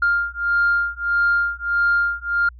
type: beating tone pair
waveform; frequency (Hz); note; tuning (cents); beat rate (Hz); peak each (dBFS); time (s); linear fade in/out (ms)
sine; 1401 / 1402.6; F6 / F6; +5 / +7; 1.6; -19; 0.02-2.49; 5
effects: tanh soft clip ceiling -10 dBFS + added 60 Hz sine -39 dBFS peak until 2.59 s